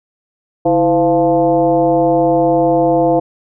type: tone with frequency modulation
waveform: sine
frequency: 510 Hz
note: C5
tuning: 44 cents flat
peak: -9 dBFS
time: 0.65-3.2 s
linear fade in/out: 10 ms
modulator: 183 Hz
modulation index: 1.4
effects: none